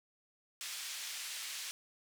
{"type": "band-pass noise", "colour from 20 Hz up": "pink", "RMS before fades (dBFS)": -43, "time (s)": [0.61, 1.71], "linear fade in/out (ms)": 0, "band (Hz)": [2600, 10000], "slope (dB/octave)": 12, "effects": []}